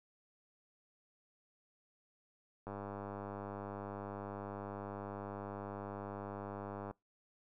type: click train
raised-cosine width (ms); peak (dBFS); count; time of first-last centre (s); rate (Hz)
1; -30; 425; 2.67-6.91; 100
effects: noise-tail reverb RT60 0.2 s tail -25 dB re dry